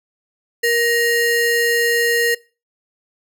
square ring-modulated tone, 1174.7 Hz, D6, in tune, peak -12 dBFS, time 0.63-2.35 s, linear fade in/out 10 ms, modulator 705 Hz, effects noise-tail reverb RT60 0.3 s tail -21 dB re dry

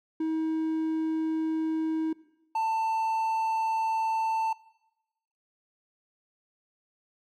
triangle tone pair in turn, 318.5 / 890.5 Hz, D#4 / A5, +41 / +21 cents, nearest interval octave + tritone, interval 1780 cents, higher second, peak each -24 / -23 dBFS, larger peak second, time 0.2-2.13 / 2.55-4.53 s, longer second, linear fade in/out 5 ms, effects noise-tail reverb RT60 1.0 s tail -20 dB re dry

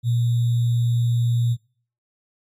sine tone with sample-and-hold, 118.8 Hz, A#2, 33 cents sharp, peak -17 dBFS, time 0.03-1.57 s, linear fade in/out 50 ms, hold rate 3675 Hz, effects noise-tail reverb RT60 0.5 s tail -25 dB re dry + AAC 64 kbps

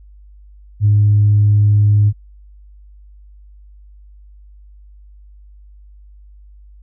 sine tone, 103.83 Hz, G#2, in tune, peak -7 dBFS, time 0.8-2.13 s, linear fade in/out 50 ms, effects tanh soft clip ceiling -4 dBFS + added 50 Hz sine -39 dBFS peak until 6.82 s

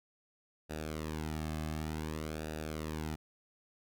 sawtooth tone with flanger, 77.78 Hz, D#2, in tune, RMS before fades -39 dBFS, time 0.69-3.16 s, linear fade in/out 20 ms, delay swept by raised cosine 0.93 to 2.13 ms, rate 0.55 Hz, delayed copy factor -0.75, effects none

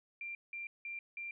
sine tone bursts, 2373 Hz, D7, 17 cents sharp, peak -40 dBFS, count 4, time 0.21-1.31 s, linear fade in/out 2 ms, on 140 ms, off 180 ms, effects none

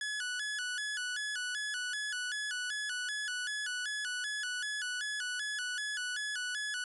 sawtooth tone with vibrato, 1585 Hz, G6, 19 cents sharp, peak -31 dBFS, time 0.01-6.84 s, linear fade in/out 2 ms, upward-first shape square, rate 2.6 Hz, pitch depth 120 cents each way, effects resampled to 24000 Hz

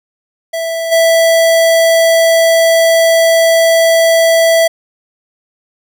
square tone with level steps, 659.3 Hz, E5, in tune, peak -16 / -7 dBFS, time 0.53-4.68 s, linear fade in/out 10 ms, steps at 0.91 s, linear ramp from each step 20 ms, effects none

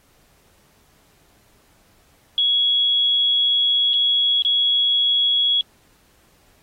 sine tone with dropouts, 3341 Hz, G#7, 10 cents sharp, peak -15 dBFS, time 2.38-5.61 s, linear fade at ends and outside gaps 1 ms, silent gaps 3.934-3.938 / 4.422-4.449 s, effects pink hiss -58 dBFS RMS until 6.62 s + AAC 48 kbps

